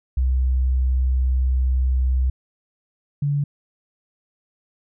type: tone pair in turn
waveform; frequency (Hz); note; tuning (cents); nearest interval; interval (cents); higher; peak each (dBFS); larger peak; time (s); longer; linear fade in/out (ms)
sine; 64.1 / 143.49; C2 / D3; -35 / -40; octave + major second; 1395; second; -16 / -18; first; 0.17-2.3 / 3.22-3.44; first; 5
effects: none